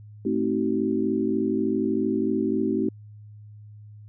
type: chord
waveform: sine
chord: A diminished seventh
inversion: none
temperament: just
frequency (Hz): 220 / 264 / 316.8 / 380.2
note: A3 / C4 / Eb4 / Gb4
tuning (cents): 0 / +16 / +31 / +47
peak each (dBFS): -27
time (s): 0.25-2.89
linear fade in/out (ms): 5
effects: added 105 Hz sine -42 dBFS peak until 4.08 s